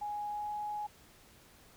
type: tone with pitch glide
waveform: sine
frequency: 830.6 to 836.4 Hz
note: G#5 to G#5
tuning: 0 to +12 cents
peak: -35 dBFS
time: 0.01-0.87 s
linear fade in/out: 10 ms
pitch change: +12 cents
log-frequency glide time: 0.27-0.49 s
effects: pink hiss -60 dBFS RMS until 1.76 s